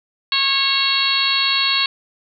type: harmonic tone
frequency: 548 Hz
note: C#5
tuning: 20 cents flat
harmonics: 2 / 3 / 4 / 5 / 6 / 7 / 8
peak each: -25 / -28 / -26 / -22 / -24 / -21 / -20 dBFS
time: 0.32-1.86 s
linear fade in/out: 2 ms
effects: none